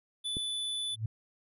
square tone, 3484 Hz, A7, 18 cents flat, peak -33 dBFS, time 0.24-0.96 s, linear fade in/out 20 ms
click, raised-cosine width 3 ms, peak -25 dBFS, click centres 0.369 s
sine tone with exponential growth, 110 Hz, A2, in tune, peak -26 dBFS, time 0.9-1.06 s, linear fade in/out 5 ms, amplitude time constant 33 ms
effects resampled to 32000 Hz

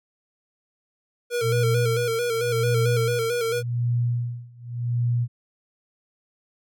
square tone with vibrato, 468 Hz, A#4, 7 cents sharp, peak -23 dBFS, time 1.3-3.63 s, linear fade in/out 50 ms, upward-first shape square, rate 4.5 Hz, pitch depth 51 cents each way
sine tone with tremolo, 120 Hz, B2, 49 cents flat, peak -19 dBFS, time 1.41-5.28 s, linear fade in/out 50 ms, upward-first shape sine, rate 0.88 Hz, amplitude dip 95%
effects none

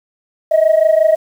sine tone pair together, 622.3 / 647.9 Hz, D#5 / E5, 0 / -30 cents, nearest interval minor second, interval 70 cents, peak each -10 dBFS, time 0.51-1.16 s, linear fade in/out 10 ms, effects tanh soft clip ceiling -4 dBFS + 7-bit

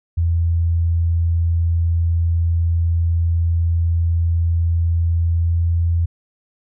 sine tone with pitch glide, 84 to 84.49 Hz, E2 to E2, +33 to +43 cents, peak -14 dBFS, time 0.17-6.06 s, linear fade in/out 10 ms, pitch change +10 cents, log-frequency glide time 5.41-5.58 s, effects none

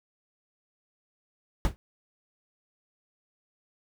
brown noise with exponential decay, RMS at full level -19 dBFS, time 1.65-1.76 s, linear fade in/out 0 ms, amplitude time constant 23 ms, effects none

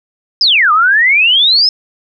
sine exponential two-way sweep, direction down then up, 5290 to 1188 to 5290 Hz, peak -6 dBFS, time 0.41-1.69 s, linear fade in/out 2 ms, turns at 0.72 s, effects none

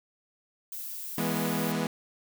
violet noise, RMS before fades -38 dBFS, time 0.72-1.72 s, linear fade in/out 2 ms
sawtooth chord, E major, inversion none, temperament equal with one note detuned, 164.81 / 207.7 / 244.5 Hz, E3 / G#3 / B3, 0 / 0 / -17 cents, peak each -28 dBFS, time 1.18-1.87 s, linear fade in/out 2 ms
effects none

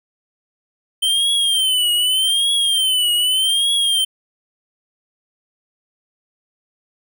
square tone with vibrato, 3107 Hz, G7, 16 cents flat, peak -15 dBFS, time 1.02-4.05 s, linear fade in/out 10 ms, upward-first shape triangle, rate 0.83 Hz, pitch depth 130 cents each way, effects none

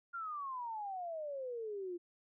sine exponential sweep, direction down, 1412 to 341.9 Hz, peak -39 dBFS, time 0.13-1.98 s, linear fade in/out 20 ms, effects none

